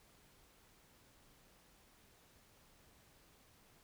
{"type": "silence", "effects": ["pink hiss -67 dBFS RMS until 3.83 s"]}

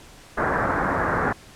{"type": "low-pass noise", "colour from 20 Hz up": "white", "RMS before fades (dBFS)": -23, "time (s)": [0.37, 1.33], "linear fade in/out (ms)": 10, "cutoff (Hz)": 1700, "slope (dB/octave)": 48, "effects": ["pink hiss -47 dBFS RMS until 1.55 s", "low-pass 10000 Hz 12 dB/octave"]}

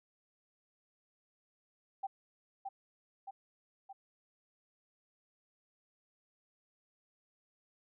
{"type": "tone with echo", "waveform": "sine", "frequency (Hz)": 782, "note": "G5", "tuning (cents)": -4, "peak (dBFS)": -34, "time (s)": [2.03, 2.07], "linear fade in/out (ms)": 10, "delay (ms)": 620, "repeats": 3, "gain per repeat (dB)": -4, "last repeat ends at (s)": 3.93, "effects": []}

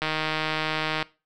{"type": "click train", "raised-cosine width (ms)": 0.3, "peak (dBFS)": -10, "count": 158, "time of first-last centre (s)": [0.02, 1.026], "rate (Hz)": 156, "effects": ["noise-tail reverb RT60 0.3 s tail -21 dB re dry"]}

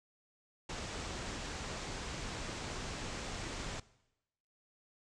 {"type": "low-pass noise", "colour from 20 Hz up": "pink", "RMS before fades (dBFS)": -42, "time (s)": [0.69, 3.8], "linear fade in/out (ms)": 5, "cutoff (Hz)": 8000, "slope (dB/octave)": 48, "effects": ["noise-tail reverb RT60 0.9 s tail -20 dB re dry"]}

